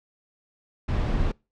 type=noise; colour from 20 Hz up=brown; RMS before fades=-24 dBFS; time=0.88-1.32 s; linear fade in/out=10 ms; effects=noise-tail reverb RT60 0.3 s tail -26 dB re dry + low-pass 4000 Hz 12 dB/octave